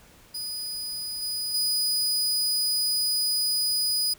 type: tone with level steps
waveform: sawtooth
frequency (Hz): 4960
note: D#8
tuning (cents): -6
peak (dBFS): -28 / -25 / -20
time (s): 0.34-4.14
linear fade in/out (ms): 10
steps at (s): 1.22 / 1.54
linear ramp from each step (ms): 5
effects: pink hiss -54 dBFS RMS until 4.18 s